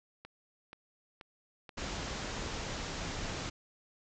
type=click train; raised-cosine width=0.3 ms; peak=-31 dBFS; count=4; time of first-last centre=0.25-1.692 s; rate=2.08 Hz
type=low-pass noise; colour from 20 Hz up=pink; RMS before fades=-39 dBFS; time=1.77-3.5 s; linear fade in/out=10 ms; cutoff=7400 Hz; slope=96 dB/octave
effects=none